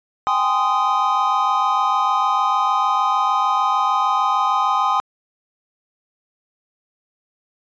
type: chord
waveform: triangle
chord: Ab major seventh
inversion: third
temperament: equal with one note detuned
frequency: 784 / 830.6 / 1033.9 / 1244.5 Hz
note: G5 / Ab5 / C6 / Eb6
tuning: 0 / 0 / -21 / 0 cents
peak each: -21 / -22 / -18 / -18 dBFS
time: 0.27-5 s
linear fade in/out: 0 ms
effects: resampled to 16000 Hz